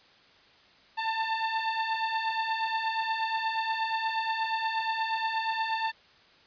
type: beating tone pair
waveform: sawtooth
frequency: 886 / 894.4 Hz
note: A5 / A5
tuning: +12 / +28 cents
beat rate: 8.4 Hz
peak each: -30 / -25 dBFS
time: 0.97-5.92 s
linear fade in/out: 20 ms
effects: white hiss -58 dBFS RMS until 6.46 s + resampled to 11025 Hz